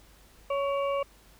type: harmonic tone with a mistuned harmonic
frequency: 558 Hz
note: C#5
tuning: 11 cents sharp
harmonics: 1 / 2 / 4 / 5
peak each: -27 / -32 / -42 / -43 dBFS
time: 0.5-1.03 s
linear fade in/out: 5 ms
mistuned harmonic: 4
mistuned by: +51 cents
effects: added 50 Hz sine -58 dBFS peak until 1.39 s + pink hiss -58 dBFS RMS until 1.39 s